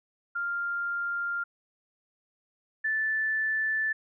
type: tone pair in turn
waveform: sine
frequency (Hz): 1396.9 / 1755.1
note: F6 / A6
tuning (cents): 0 / -5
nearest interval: major third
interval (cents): 395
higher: second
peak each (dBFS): -28 / -25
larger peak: second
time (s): 0.35-1.44 / 2.84-3.93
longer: neither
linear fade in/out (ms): 10
effects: none